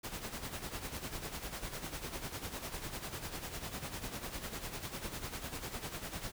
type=noise with tremolo; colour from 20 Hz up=pink; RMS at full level=-40 dBFS; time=0.03-6.32 s; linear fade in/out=20 ms; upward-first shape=sine; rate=10 Hz; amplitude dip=65%; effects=none